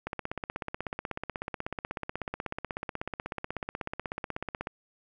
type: click train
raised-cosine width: 0.5 ms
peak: -18 dBFS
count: 76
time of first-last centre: 0.07-4.671 s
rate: 16.3 Hz
effects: none